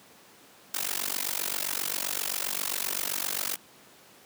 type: noise with amplitude modulation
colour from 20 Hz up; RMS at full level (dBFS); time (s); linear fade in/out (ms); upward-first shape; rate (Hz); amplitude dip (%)
white; -27; 0.74-3.56; 5; sine; 47.6; 100
effects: pink hiss -54 dBFS RMS until 4.25 s + high-pass 200 Hz 12 dB/octave